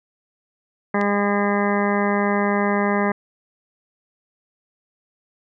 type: harmonic tone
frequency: 203.1 Hz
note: G#3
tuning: 38 cents flat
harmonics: 1 / 2 / 3 / 4 / 5 / 6 / 8 / 9 / 10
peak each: -21 / -24 / -26 / -27 / -28 / -29 / -30 / -31 / -31 dBFS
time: 0.94-3.12 s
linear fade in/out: 5 ms
type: click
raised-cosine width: 0.2 ms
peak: -18 dBFS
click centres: 1.013 s
effects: none